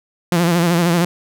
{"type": "tone with vibrato", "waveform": "sawtooth", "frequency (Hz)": 171.5, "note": "F3", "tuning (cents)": -31, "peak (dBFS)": -9, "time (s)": [0.32, 1.05], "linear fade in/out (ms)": 2, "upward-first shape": "sine", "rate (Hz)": 13, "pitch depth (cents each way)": 66, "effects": []}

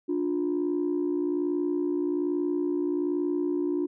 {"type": "tone pair together", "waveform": "sine", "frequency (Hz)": [293.7, 354.9], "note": ["D4", "F4"], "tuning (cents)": [0, 28], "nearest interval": "minor third", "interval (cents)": 328, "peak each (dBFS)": -26, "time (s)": [0.08, 3.87], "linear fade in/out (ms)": 20, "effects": ["tanh soft clip ceiling -20 dBFS"]}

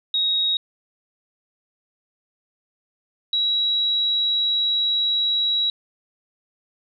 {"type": "tone pair in turn", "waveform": "sine", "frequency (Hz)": [3778, 3880], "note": ["A#7", "B7"], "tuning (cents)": [22, -31], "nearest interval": "unison", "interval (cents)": 47, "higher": "second", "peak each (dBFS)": -18, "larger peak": "neither", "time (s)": [[0.14, 0.57], [3.33, 5.7]], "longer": "second", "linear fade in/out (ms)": 2, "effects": []}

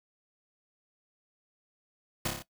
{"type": "noise with echo", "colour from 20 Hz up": "pink", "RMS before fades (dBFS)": -30, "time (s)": [2.25, 2.28], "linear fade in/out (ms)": 5, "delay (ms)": 29, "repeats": 5, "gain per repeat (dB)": -3, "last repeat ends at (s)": 2.425, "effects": ["noise-tail reverb RT60 0.1 s tail -17 dB re dry"]}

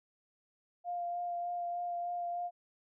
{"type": "tone with vibrato", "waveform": "sine", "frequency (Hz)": 700, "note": "F5", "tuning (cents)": 4, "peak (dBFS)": -34, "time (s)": [0.84, 2.51], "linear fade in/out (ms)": 50, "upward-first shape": "sine", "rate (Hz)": 3.3, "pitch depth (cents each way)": 13, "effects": []}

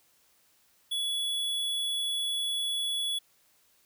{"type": "tone", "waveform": "square", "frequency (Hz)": 3393, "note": "G#7", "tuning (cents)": 36, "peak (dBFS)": -29, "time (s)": [0.91, 3.19], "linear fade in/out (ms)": 10, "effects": ["white hiss -66 dBFS RMS until 3.85 s"]}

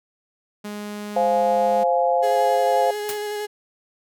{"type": "tone", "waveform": "sawtooth", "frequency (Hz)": 207.7, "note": "G#3", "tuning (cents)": 0, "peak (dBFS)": -26, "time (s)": [0.64, 1.84], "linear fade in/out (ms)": 10}
{"type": "chord", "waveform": "sine", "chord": "F minor", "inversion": "second", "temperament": "just", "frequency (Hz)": [523.8, 698.5, 838.1], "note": ["C5", "F5", "Ab5"], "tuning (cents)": [2, 0, 16], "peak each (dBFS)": [-20, -20, -23], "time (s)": [1.16, 2.91], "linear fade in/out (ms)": 5}
{"type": "tone with vibrato", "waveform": "35% pulse", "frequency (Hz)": 417.6, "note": "G#4", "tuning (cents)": 10, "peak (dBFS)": -24, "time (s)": [2.22, 3.47], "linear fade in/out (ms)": 20, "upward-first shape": "square", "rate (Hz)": 11, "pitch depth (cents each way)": 12}
{"type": "noise with exponential decay", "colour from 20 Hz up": "white", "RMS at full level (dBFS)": -26, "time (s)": [3.09, 3.23], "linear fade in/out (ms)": 0, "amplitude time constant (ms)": 29}
{"effects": []}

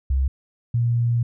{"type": "tone pair in turn", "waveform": "sine", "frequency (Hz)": [66.5, 118.49], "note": ["C2", "A#2"], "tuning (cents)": [29, 29], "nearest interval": "minor seventh", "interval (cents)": 1000, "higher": "second", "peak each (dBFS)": -17, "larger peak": "neither", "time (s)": [[0.1, 0.28], [0.74, 1.23]], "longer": "second", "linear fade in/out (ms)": 5, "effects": []}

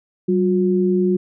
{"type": "tone pair together", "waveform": "sine", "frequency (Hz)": [190.6, 360.1], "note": ["G3", "F#4"], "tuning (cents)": [-48, -47], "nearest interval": "major seventh", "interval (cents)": 1101, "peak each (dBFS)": -17, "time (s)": [0.28, 1.17], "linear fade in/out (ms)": 10, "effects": []}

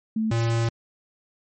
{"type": "tone pair in turn", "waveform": ["sine", "square"], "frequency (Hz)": [220, 115.54], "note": ["A3", "A#2"], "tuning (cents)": [0, -15], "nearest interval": "major seventh", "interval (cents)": 1115, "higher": "first", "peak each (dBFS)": -21, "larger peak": "neither", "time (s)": [[0.16, 0.31], [0.31, 0.69]], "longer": "second", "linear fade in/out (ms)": 5, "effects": ["MP3 32 kbps"]}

